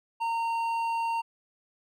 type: tone with hard clipping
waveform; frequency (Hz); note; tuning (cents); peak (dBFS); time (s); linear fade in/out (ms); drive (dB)
triangle; 919; A#5; -25; -28; 0.2-1.22; 20; 10
effects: none